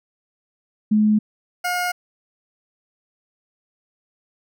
sine / 20% pulse tone pair in turn, 212.9 / 716.1 Hz, G#3 / F5, +43 / +43 cents, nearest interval octave + major sixth, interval 2100 cents, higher second, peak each -13 / -16 dBFS, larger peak first, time 0.91-1.19 / 1.64-1.92 s, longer neither, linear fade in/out 10 ms, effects none

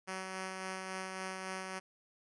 5% pulse tone with tremolo, 188.5 Hz, F#3, 32 cents sharp, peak -27 dBFS, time 0.07-1.8 s, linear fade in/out 20 ms, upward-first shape sine, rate 3.6 Hz, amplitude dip 30%, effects resampled to 24000 Hz

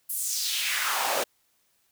pink noise with high-pass filter sweep, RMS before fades -28 dBFS, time 0.09-1.24 s, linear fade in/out 10 ms, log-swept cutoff 12000 to 470 Hz, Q 2.3, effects white hiss -69 dBFS RMS until 1.91 s

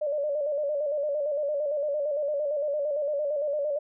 sine tone with vibrato, 584 Hz, D5, 10 cents flat, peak -25 dBFS, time 0.01-3.79 s, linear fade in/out 10 ms, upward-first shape square, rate 8.8 Hz, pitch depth 60 cents each way, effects none

